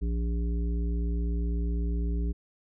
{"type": "harmonic tone", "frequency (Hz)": 58, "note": "A#1", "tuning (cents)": -8, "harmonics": [1, 3, 5, 7], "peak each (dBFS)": [-26, -36, -40, -43], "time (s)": [0.01, 2.33], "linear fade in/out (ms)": 20, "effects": []}